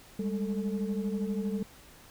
sine tone cluster, 197.4 / 209.9 / 443.5 Hz, G3 / G#3 / A4, +12 / +19 / +14 cents, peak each -30 / -34 / -36 dBFS, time 0.19-1.63 s, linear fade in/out 5 ms, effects tanh soft clip ceiling -23 dBFS + pink hiss -54 dBFS RMS until 2.1 s

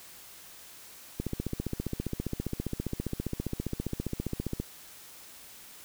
click train, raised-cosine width 3 ms, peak -18 dBFS, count 52, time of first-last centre 1.2-4.6 s, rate 15 Hz, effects white hiss -50 dBFS RMS until 5.84 s

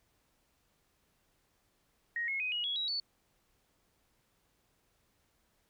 sine tone with pitch steps, 1878 / 2170 / 2507 / 2896 / 3346 / 3866 / 4467 Hz, A#6 / C#7 / D#7 / F#7 / G#7 / B7 / C#8, +12 / -37 / +12 / -38 / +12 / -38 / +12 cents, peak -32 dBFS, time 2.16-3 s, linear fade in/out 2 ms, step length 120 ms, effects pink hiss -74 dBFS RMS until 5.69 s

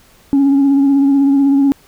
sine tone with vibrato, 277.2 Hz, C#4, in tune, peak -6 dBFS, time 0.33-1.72 s, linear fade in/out 0 ms, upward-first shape triangle, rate 16 Hz, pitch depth 36 cents each way, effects tanh soft clip ceiling -6 dBFS + pink hiss -48 dBFS RMS until 1.87 s

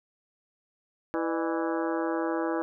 harmonic tone with a mistuned harmonic, 164.81 Hz, E3, in tune, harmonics 2 / 3 / 4 / 5 / 6 / 7 / 8 / 9 / 10, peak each -29 / -33 / -35 / -37 / -39 / -40 / -41 / -42 / -43 dBFS, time 1.14-2.62 s, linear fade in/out 0 ms, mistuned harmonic 4, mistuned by -140 cents, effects none

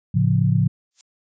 sine chord, A augmented, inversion none, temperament equal, 110 / 138.59 / 174.61 Hz, A2 / C#3 / E#3, 0 / 0 / 0 cents, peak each -19 / -19 / -20 dBFS, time 0.14-0.68 s, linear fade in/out 10 ms
violet noise with exponential growth, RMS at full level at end -34 dBFS, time 0.91-1.01 s, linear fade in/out 1 ms, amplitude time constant 20 ms
effects resampled to 16000 Hz

